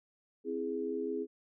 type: chord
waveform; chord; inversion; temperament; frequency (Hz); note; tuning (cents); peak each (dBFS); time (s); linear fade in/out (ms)
sine; C augmented; none; equal; 261.6 / 329.6 / 415.3; C4 / E4 / G#4; 0 / 0 / 0; -39 / -39 / -35; 0.44-1.27; 50
effects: none